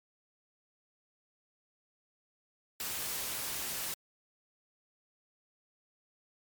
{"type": "noise", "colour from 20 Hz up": "white", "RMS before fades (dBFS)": -37, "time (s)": [2.8, 3.94], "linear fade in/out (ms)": 2, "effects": ["MP3 96 kbps"]}